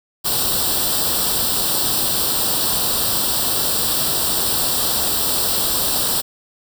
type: noise with comb filter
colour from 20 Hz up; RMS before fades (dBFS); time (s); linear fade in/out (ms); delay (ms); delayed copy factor
white; -19; 0.24-6.22; 20; 0.23; +0.8
effects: none